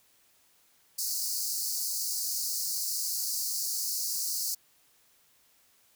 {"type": "high-pass noise", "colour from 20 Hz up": "pink", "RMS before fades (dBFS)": -32, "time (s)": [0.98, 4.55], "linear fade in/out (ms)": 10, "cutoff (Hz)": 4400, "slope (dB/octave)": 96, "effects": ["white hiss -65 dBFS RMS until 5.95 s"]}